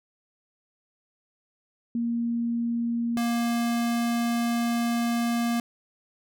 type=tone pair in turn; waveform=sine / square; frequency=234.4 / 235.2 Hz; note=A#3 / A#3; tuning=+10 / +16 cents; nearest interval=unison; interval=6 cents; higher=second; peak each=-24 dBFS; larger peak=neither; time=1.95-3.17 / 3.17-5.6 s; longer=second; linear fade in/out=2 ms; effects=none